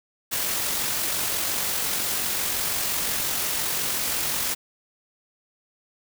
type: noise with amplitude modulation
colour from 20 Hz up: white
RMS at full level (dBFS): -25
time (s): 0.31-4.55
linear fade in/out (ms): 20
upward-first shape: sine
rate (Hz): 45.7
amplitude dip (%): 25
effects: none

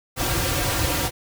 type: noise with comb filter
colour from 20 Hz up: pink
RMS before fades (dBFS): -23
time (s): 0.16-1.11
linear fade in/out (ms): 50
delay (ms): 4.7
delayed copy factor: -0.95
effects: none

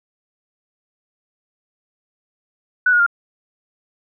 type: tone with pitch steps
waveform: sine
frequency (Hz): 1485 / 1441.1 / 1398.4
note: F#6 / F#6 / F6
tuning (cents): +6 / -46 / +2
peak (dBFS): -11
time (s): 2.86-3.064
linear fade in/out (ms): 5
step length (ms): 68
effects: none

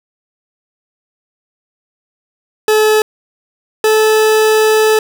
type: tone pair in turn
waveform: 40% pulse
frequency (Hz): 430.4 / 434.4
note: A4 / A4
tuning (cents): -38 / -22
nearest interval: unison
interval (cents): 16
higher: second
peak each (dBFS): -7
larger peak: neither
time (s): 2.68-3.02 / 3.84-4.99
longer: second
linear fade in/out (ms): 2
effects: none

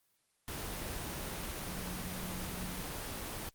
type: tone in noise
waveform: sine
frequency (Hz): 181.4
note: F#3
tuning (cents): -34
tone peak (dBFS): -42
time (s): 1.68-2.81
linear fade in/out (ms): 0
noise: pink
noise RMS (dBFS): -40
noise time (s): 0.48-3.49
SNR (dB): -5
effects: white hiss -75 dBFS RMS until 3.54 s + Opus 24 kbps

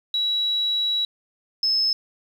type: tone pair in turn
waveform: sine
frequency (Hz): 3900 / 5206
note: B7 / E8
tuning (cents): -23 / -22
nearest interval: perfect fourth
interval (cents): 501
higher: second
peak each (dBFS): -20 / -18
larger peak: second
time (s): 0.14-1.05 / 1.63-1.93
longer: first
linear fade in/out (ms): 2
effects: 8-bit

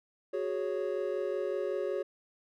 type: chord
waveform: triangle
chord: F# suspended second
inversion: none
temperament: equal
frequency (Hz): 370 / 415.3 / 554.4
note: F#4 / G#4 / C#5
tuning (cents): 0 / 0 / 0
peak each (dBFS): -33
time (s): 0.33-2.03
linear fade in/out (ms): 10
effects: none

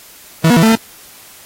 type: tone with pitch steps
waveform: 40% pulse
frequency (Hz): 162.3 / 240.6 / 164.4 / 222.1 / 224.7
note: E3 / B3 / E3 / A3 / A3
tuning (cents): -27 / -45 / -4 / +16 / +37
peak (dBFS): -6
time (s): 0.44-0.755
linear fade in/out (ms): 5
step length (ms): 63
effects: white hiss -40 dBFS RMS until 1.45 s + AAC 48 kbps

